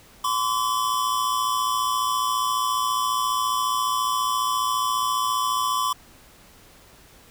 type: tone pair together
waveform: square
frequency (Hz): 1026.4 / 1141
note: C6 / C#6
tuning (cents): -34 / +50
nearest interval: major second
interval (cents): 184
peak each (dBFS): -25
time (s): 0.24-5.93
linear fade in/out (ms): 5
effects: pink hiss -51 dBFS RMS until 7.3 s